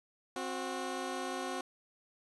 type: tone pair together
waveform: 15% pulse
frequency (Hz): 263 / 365.9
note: C4 / F#4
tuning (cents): +9 / -19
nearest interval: tritone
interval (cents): 572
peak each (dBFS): -33 / -32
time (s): 0.36-1.61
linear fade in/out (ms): 2
effects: resampled to 24000 Hz